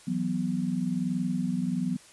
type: chord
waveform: sine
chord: E suspended second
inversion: none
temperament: equal with one note detuned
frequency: 163.96 / 185 / 246.9 Hz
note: E3 / F#3 / B3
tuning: -9 / 0 / 0 cents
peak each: -33 / -29 / -30 dBFS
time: 0.07-1.97 s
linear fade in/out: 10 ms
effects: white hiss -53 dBFS RMS until 2.12 s + resampled to 24000 Hz